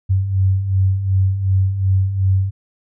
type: beating tone pair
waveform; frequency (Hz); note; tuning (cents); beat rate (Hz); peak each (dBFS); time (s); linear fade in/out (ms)
sine; 93.5 / 96.2; F#2 / G2; +19 / -32; 2.7; -21 / -14; 0.09-2.51; 20
effects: none